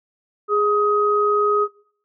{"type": "tone pair together", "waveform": "sine", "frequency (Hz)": [414.2, 1258.2], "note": ["G#4", "D#6"], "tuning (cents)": [-5, 19], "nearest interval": "octave + perfect fifth", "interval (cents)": 1924, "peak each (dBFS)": -18, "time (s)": [0.48, 1.68], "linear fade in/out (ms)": 50, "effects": ["noise-tail reverb RT60 0.6 s tail -21 dB re dry"]}